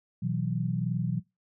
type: chord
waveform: sine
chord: B suspended fourth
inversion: none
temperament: equal with one note detuned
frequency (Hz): 123.47 / 162.08 / 185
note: B2 / E3 / F#3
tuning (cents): 0 / -29 / 0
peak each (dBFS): -31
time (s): 0.22-1.2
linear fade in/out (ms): 10
effects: noise-tail reverb RT60 0.2 s tail -20 dB re dry